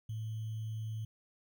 sine tone with sample-and-hold, 110 Hz, A2, in tune, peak -36 dBFS, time 0.09-1.05 s, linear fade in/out 5 ms, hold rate 3150 Hz, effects none

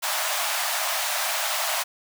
pink high-pass noise, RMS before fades -26 dBFS, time 0.02-1.84 s, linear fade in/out 20 ms, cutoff 600 Hz, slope 96 dB/octave, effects none

